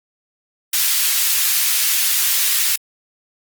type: high-pass noise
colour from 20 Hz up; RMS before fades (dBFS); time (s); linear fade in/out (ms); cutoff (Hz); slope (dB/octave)
white; -17; 0.73-2.76; 5; 1900; 12
effects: Opus 32 kbps